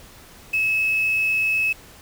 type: tone with quantisation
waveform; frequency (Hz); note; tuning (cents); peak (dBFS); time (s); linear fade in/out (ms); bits
sine; 2588; E7; -32; -18; 0.53-1.73; 10; 6
effects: pink hiss -46 dBFS RMS until 2.01 s